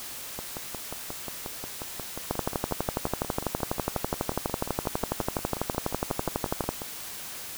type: two click trains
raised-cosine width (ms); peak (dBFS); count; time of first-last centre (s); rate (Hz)
1; -11 / -20; 54 / 37; 2.31-6.69 / 0.39-6.819; 12.1 / 5.6
effects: white hiss -39 dBFS RMS until 7.57 s